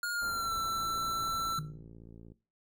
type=tone with pitch glide; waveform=square; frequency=1426 to 1338.2 Hz; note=F6 to E6; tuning=+36 to +26 cents; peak=-32 dBFS; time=0.03-1.59 s; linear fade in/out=2 ms; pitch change=-110 cents; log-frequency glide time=0.13-0.52 s
type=band-stop noise; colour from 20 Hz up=pink; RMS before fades=-47 dBFS; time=0.21-1.55 s; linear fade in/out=20 ms; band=1600 to 11000 Hz; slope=48 dB/octave
type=click train; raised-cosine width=3 ms; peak=-39 dBFS; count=87; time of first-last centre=0.8-2.319 s; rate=56.6 Hz
type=tone with exponential decay; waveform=sine; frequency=151 Hz; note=D3; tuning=48 cents sharp; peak=-33 dBFS; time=1.58-2.09 s; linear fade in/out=5 ms; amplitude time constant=110 ms
effects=noise-tail reverb RT60 0.3 s tail -17 dB re dry